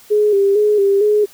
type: tone with vibrato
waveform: sine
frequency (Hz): 408.2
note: G#4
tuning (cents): -30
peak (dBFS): -10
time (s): 0.1-1.26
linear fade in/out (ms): 20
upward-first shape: square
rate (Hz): 2.2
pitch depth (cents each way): 50
effects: white hiss -45 dBFS RMS until 1.33 s